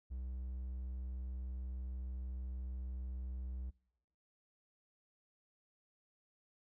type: tone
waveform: triangle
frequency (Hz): 63.3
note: B1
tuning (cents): +43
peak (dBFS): -38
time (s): 0.1-3.71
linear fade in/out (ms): 20
effects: noise-tail reverb RT60 0.9 s tail -25 dB re dry